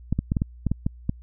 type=clicks; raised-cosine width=5 ms; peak=-10 dBFS; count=9; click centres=0.126 / 0.19 / 0.319 / 0.368 / 0.419 / 0.667 / 0.716 / 0.865 / 1.094 s; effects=added 60 Hz sine -42 dBFS peak until 1.22 s